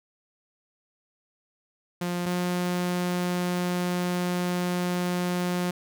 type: tone pair in turn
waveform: sawtooth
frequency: 176.2 / 178.25 Hz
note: F3 / F3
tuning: +16 / +36 cents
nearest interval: unison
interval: 20 cents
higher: second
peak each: -23 / -21 dBFS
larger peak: second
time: 2.01-2.26 / 2.26-5.71 s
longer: second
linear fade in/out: 5 ms
effects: none